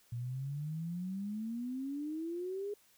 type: exponential sweep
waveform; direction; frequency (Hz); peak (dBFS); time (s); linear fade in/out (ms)
sine; up; 116.54 to 417.7; -36; 0.12-2.74; 5
effects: white hiss -67 dBFS RMS until 2.97 s